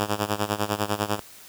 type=tone with tremolo; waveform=5% pulse; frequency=104 Hz; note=G#2; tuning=3 cents sharp; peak=-10 dBFS; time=0-1.2 s; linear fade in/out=0 ms; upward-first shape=sine; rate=10 Hz; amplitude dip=85%; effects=white hiss -47 dBFS RMS until 1.48 s